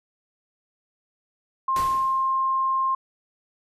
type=tone; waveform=sine; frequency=1060 Hz; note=C6; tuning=22 cents sharp; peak=-20 dBFS; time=1.68-2.95 s; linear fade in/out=5 ms
type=noise with exponential decay; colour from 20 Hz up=pink; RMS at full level=-31 dBFS; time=1.76-2.41 s; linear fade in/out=2 ms; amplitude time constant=140 ms
effects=resampled to 32000 Hz